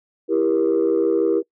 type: chord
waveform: sine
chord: E diminished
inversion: none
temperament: just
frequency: 329.6 / 395.6 / 474.7 Hz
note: E4 / G4 / Bb4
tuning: 0 / +16 / +31 cents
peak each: -19 dBFS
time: 0.28-1.43 s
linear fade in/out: 50 ms
effects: noise-tail reverb RT60 0.1 s tail -23 dB re dry + tanh soft clip ceiling -10 dBFS